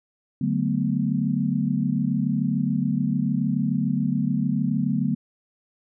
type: chord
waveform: sine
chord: B minor seventh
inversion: first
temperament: equal with one note detuned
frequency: 146.83 / 187.69 / 220 / 246.9 Hz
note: D3 / F#3 / A3 / B3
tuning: 0 / +25 / 0 / 0 cents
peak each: -26 dBFS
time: 0.41-5.15 s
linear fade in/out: 5 ms
effects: none